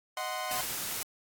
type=chord; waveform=sawtooth; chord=C diminished; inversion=first; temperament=equal with one note detuned; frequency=622.3 / 740 / 1041.1 Hz; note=Eb5 / Gb5 / C6; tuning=0 / 0 / -9 cents; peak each=-36 / -33 / -33 dBFS; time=0.17-0.61 s; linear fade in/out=2 ms
type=noise; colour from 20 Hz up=white; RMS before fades=-35 dBFS; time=0.51-1.03 s; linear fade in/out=2 ms
effects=AAC 64 kbps